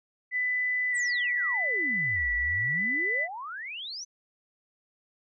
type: tone with vibrato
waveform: sine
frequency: 1975.5 Hz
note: B6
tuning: in tune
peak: -25 dBFS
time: 0.31-3.28 s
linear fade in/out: 50 ms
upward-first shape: square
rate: 0.81 Hz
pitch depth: 18 cents each way
type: exponential two-way sweep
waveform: sine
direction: down then up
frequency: 8870 to 49.85 to 6230 Hz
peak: -35 dBFS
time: 0.94-4.05 s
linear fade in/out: 20 ms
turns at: 2.33 s
effects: none

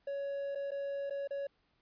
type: tone with dropouts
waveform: triangle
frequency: 559 Hz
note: C#5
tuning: 14 cents sharp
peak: -33 dBFS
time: 0.07-1.47 s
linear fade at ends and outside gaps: 5 ms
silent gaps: 0.55-0.555 / 0.708-0.716 / 1.098-1.106 / 1.275-1.307 s
effects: pink hiss -75 dBFS RMS until 1.81 s + resampled to 11025 Hz

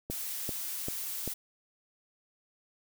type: noise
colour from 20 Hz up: blue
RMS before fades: -37 dBFS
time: 0.1-1.34 s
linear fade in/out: 10 ms
type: click train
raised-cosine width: 2 ms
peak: -22 dBFS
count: 4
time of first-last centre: 0.1-1.276 s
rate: 2.55 Hz
effects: none

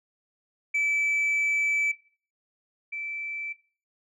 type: tone pair in turn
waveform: sine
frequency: 2310 / 2325 Hz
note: D7 / D7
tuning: -29 / -18 cents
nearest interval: unison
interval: 11 cents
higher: second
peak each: -20 / -31 dBFS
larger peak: first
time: 0.74-1.92 / 2.92-3.53 s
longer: first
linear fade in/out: 10 ms
effects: noise-tail reverb RT60 0.4 s tail -17 dB re dry + tanh soft clip ceiling -21 dBFS

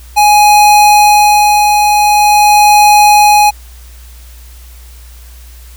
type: tone with tremolo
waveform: square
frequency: 834 Hz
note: G#5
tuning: 7 cents sharp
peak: -3 dBFS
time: 0.16-3.51 s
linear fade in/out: 20 ms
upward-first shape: sine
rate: 0.45 Hz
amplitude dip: 35%
effects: added 60 Hz sine -31 dBFS peak until 5.76 s + white hiss -41 dBFS RMS until 5.76 s

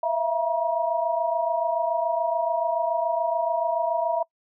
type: tone cluster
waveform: sine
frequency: 653 / 680 / 953 Hz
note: E5 / F5 / A#5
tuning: -17 / -46 / +38 cents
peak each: -26 dBFS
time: 0.03-4.23 s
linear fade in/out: 5 ms
effects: noise-tail reverb RT60 0.1 s tail -25 dB re dry

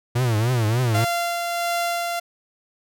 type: tone with vibrato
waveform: 45% pulse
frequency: 116.54 Hz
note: A#2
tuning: in tune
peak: -18 dBFS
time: 0.15-1.05 s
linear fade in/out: 10 ms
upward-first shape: triangle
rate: 3.4 Hz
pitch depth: 200 cents each way
type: tone with tremolo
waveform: sawtooth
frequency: 690 Hz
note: F5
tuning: 21 cents flat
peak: -17 dBFS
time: 0.94-2.2 s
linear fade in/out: 10 ms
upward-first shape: sine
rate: 1.5 Hz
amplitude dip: 30%
effects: none

